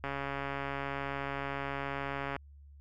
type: click train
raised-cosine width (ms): 0.5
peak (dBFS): -21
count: 324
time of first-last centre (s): 0.04-2.364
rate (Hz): 139
effects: added 71 Hz sine -51 dBFS peak until 2.8 s